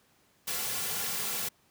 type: noise with comb filter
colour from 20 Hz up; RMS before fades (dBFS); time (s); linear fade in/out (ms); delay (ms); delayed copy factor
white; -33; 0.47-1.49; 10; 3.2; -0.75
effects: pink hiss -66 dBFS RMS until 1.7 s + high-pass 100 Hz 12 dB/octave